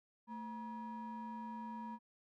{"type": "ring-modulated tone", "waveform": "triangle", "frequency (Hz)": 366.5, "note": "F#4", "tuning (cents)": -16, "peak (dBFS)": -38, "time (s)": [0.27, 1.99], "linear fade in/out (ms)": 50, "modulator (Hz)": 589, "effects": []}